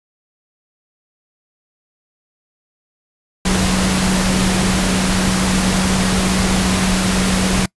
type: tone in noise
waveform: sine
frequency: 187.2 Hz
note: F#3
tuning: 20 cents sharp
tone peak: -16 dBFS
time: 3.45-7.66 s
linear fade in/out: 5 ms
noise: pink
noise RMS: -18 dBFS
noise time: 3.45-7.66 s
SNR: -1 dB
effects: noise-tail reverb RT60 0.1 s tail -25 dB re dry + resampled to 24000 Hz